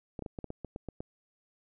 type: clicks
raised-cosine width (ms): 2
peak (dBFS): -25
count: 10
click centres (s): 0.192 / 0.223 / 0.262 / 0.388 / 0.443 / 0.504 / 0.647 / 0.761 / 0.887 / 1.005
effects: none